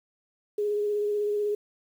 sine tone with vibrato, 415.3 Hz, G#4, in tune, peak -24 dBFS, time 0.58-1.55 s, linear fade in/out 5 ms, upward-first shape sine, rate 16 Hz, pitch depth 18 cents each way, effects 9-bit

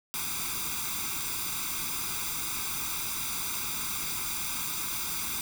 white noise with comb filter, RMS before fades -33 dBFS, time 0.14-5.41 s, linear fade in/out 0 ms, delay 0.83 ms, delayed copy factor +1, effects none

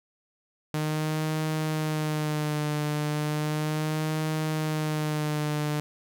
sawtooth tone with vibrato, 152.9 Hz, D#3, 30 cents flat, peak -22 dBFS, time 0.74-5.8 s, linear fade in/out 0 ms, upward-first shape sine, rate 0.35 Hz, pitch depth 37 cents each way, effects none

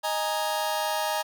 sawtooth chord, D# suspended fourth, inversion none, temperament just, 622.3 / 829.7 / 933.4 Hz, D#5 / G#5 / A#5, 0 / -2 / +2 cents, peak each -26 / -26 / -26 dBFS, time 0.03-1.23 s, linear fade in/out 20 ms, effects none

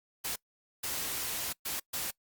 white noise bursts at uneven times, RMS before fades -35 dBFS, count 4, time 0.24-0.36 / 0.83-1.53 / 1.65-1.8 / 1.93-2.11 s, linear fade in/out 10 ms, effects noise-tail reverb RT60 0.1 s tail -24 dB re dry + Opus 48 kbps

